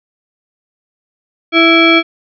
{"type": "tone with frequency modulation", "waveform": "sine", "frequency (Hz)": 1323, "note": "E6", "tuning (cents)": 6, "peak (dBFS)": -5, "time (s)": [1.52, 2.03], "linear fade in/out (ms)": 50, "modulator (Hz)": 993, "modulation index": 1.8, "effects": []}